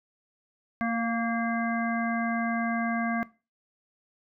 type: harmonic tone with a mistuned harmonic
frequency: 230 Hz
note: A#3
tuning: 23 cents flat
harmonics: 1 / 3 / 5 / 7 / 9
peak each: -27 / -32 / -34 / -35 / -37 dBFS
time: 0.81-3.23 s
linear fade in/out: 0 ms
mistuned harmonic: 3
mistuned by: +20 cents
effects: noise-tail reverb RT60 0.3 s tail -19 dB re dry